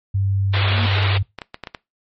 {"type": "tone", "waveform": "sine", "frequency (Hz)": 97.9, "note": "G2", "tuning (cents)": -2, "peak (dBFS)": -16, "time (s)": [0.14, 1.23], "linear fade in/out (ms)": 10}
{"type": "tone with exponential growth", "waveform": "triangle", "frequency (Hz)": 233.1, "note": "A#3", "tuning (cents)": 0, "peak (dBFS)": -20, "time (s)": [0.47, 0.86], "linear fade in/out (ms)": 2, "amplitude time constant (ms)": 83}
{"type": "band-pass noise", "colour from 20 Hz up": "white", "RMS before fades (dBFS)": -24, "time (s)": [0.53, 1.18], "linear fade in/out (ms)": 10, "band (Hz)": [320, 3900], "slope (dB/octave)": 48}
{"type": "clicks", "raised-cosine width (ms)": 0.3, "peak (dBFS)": -14, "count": 9, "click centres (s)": [0.876, 0.962, 1.03, 1.387, 1.418, 1.544, 1.637, 1.672, 1.748]}
{"effects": ["noise-tail reverb RT60 0.2 s tail -21 dB re dry", "MP3 32 kbps"]}